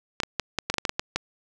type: clicks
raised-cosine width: 0.2 ms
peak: -7 dBFS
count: 11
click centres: 0.202 / 0.234 / 0.397 / 0.587 / 0.7 / 0.741 / 0.783 / 0.852 / 0.894 / 0.995 / 1.16 s
effects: none

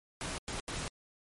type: noise bursts at uneven times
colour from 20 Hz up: pink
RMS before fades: -38 dBFS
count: 3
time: 0.21-0.38 / 0.48-0.6 / 0.68-0.88 s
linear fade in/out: 0 ms
effects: MP3 48 kbps

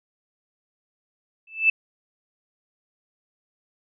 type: tone with exponential growth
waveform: sine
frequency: 2637 Hz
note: E7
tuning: in tune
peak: -11 dBFS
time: 1.47-1.7 s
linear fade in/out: 5 ms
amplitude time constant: 49 ms
effects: none

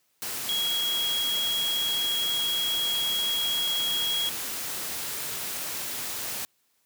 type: tone in noise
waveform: sine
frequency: 3300 Hz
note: G#7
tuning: 12 cents flat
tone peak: -25 dBFS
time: 0.49-4.29 s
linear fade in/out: 0 ms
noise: white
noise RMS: -33 dBFS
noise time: 0.22-6.45 s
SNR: +5 dB
effects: white hiss -70 dBFS RMS until 6.85 s + high-pass 80 Hz 12 dB/octave

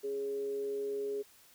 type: tone with frequency modulation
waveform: sine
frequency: 414 Hz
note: G#4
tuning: 5 cents flat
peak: -33 dBFS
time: 0.03-1.23 s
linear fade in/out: 20 ms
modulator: 140 Hz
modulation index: 0.25
effects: white hiss -61 dBFS RMS until 1.54 s

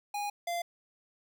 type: tone pair in turn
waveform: square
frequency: 821 / 690.4 Hz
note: G#5 / F5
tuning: -20 / -20 cents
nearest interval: minor third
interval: 300 cents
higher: first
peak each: -33 / -32 dBFS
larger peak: second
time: 0.14-0.3 / 0.47-0.62 s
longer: first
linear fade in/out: 5 ms
effects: none

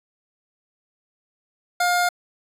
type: tone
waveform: 25% pulse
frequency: 709 Hz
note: F5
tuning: 26 cents sharp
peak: -14 dBFS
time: 1.8-2.09 s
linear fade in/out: 5 ms
effects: resampled to 32000 Hz

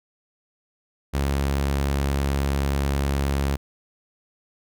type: tone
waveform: sawtooth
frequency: 69.5 Hz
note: C#2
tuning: 5 cents sharp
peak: -17 dBFS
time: 1.13-3.57 s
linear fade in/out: 20 ms
effects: none

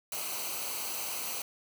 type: noise with comb filter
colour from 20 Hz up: white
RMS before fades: -36 dBFS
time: 0.12-1.42 s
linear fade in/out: 2 ms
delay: 0.57 ms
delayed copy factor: -0.65
effects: none

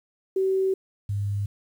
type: tone pair in turn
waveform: sine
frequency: 381.9 / 101.15 Hz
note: G4 / G#2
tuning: -45 / -45 cents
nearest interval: octave + major seventh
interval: 2300 cents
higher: first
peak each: -20 / -24 dBFS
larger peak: first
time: 0.36-0.74 / 1.09-1.46 s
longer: first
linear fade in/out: 5 ms
effects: 9-bit

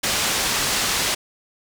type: low-pass noise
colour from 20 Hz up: white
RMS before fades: -22 dBFS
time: 0.03-1.15 s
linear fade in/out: 10 ms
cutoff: 7000 Hz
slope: 12 dB/octave
effects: none

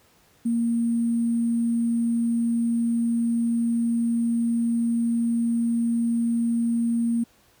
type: tone with sample-and-hold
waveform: sine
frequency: 233.1 Hz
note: A#3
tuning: in tune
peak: -20 dBFS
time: 0.45-7.24 s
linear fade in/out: 10 ms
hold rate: 8820 Hz
effects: pink hiss -59 dBFS RMS until 7.6 s + high-pass 60 Hz 12 dB/octave

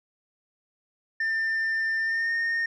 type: tone with pitch glide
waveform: sine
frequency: 1794 to 1835.9 Hz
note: A6 to A#6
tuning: +33 to -27 cents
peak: -21 dBFS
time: 1.2-2.66 s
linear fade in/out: 5 ms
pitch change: +40 cents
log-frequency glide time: 2-2.32 s
effects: tanh soft clip ceiling -23 dBFS

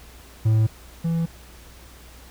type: tone pair in turn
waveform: triangle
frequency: 110 / 165.91 Hz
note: A2 / E3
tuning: 0 / +11 cents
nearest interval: perfect fifth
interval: 711 cents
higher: second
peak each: -13 / -18 dBFS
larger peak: first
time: 0.45-0.67 / 1.04-1.26 s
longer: neither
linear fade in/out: 10 ms
effects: added 60 Hz sine -46 dBFS peak until 2.3 s + pink hiss -48 dBFS RMS until 2.3 s

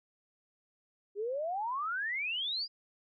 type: exponential sweep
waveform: sine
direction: up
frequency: 392 to 4978 Hz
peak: -32 dBFS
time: 1.15-2.68 s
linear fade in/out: 50 ms
effects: none

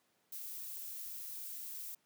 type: noise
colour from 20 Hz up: violet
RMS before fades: -45 dBFS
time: 0.32-1.95 s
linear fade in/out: 5 ms
effects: pink hiss -75 dBFS RMS until 2.05 s + high-pass 200 Hz 12 dB/octave

